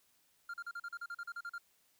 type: tone bursts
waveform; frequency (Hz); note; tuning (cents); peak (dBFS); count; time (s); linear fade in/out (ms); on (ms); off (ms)
triangle; 1396.9; F6; 0; -38; 13; 0.49-1.582; 5; 48; 39
effects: white hiss -72 dBFS RMS until 1.99 s